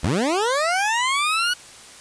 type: linear sweep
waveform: 20% pulse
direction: up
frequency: 62.4 to 1480 Hz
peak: -14 dBFS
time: 0.03-1.54 s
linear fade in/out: 10 ms
effects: white hiss -43 dBFS RMS until 2 s + resampled to 22050 Hz